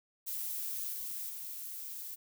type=noise with level steps; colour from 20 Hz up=violet; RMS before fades=-38 / -40 / -43 dBFS; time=0.26-2.16 s; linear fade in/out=20 ms; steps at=0.92 / 1.29 s; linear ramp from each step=10 ms; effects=none